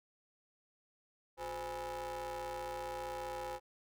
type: ring-modulated tone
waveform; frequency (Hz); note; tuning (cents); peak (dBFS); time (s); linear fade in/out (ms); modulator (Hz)
35% pulse; 156.1; D#3; +6; -35; 1.37-3.6; 50; 672
effects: none